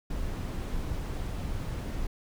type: noise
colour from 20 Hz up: brown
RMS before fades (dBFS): -33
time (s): 0.1-2.07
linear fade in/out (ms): 5
effects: none